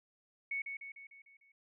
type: tone with echo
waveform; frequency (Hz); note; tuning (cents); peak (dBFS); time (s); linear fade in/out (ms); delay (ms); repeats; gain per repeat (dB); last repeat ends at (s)
sine; 2217; C#7; 0; -34; 0.51-0.62; 5; 150; 6; -5; 1.52
effects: none